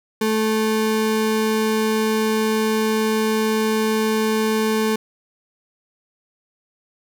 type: ring-modulated tone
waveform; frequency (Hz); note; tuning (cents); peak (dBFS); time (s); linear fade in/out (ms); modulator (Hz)
square; 327.7; E4; -10; -15; 0.21-4.96; 5; 109
effects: none